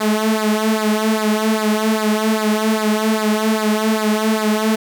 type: tone with flanger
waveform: sawtooth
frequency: 216.4 Hz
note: A3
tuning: 29 cents flat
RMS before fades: -17 dBFS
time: 0-4.76 s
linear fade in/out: 10 ms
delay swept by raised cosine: 0.33 to 4.23 ms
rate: 2.5 Hz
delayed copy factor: -0.85
effects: none